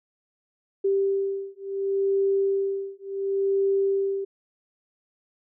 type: beating tone pair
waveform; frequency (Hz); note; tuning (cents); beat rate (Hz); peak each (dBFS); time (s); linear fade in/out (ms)
sine; 392 / 392.7; G4 / G4; 0 / +3; 0.7; -25; 0.84-4.25; 10
effects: none